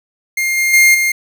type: tone with level steps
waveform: 45% pulse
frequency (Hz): 2120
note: C7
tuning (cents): +22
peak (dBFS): -14 / -12 / -6 / -12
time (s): 0.37-1.12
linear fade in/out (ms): 5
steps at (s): 0.57 / 0.73 / 0.94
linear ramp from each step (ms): 10
effects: none